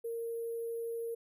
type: tone with sample-and-hold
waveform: sine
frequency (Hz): 462.4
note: A#4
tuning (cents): -14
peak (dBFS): -35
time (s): 0.04-1.15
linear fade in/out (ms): 10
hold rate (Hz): 11025
effects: none